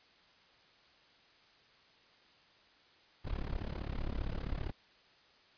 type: noise with amplitude modulation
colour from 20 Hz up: brown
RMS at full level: -34 dBFS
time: 3.24-4.72 s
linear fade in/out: 20 ms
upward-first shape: sine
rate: 35.2 Hz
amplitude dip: 90%
effects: white hiss -64 dBFS RMS until 5.57 s + resampled to 11025 Hz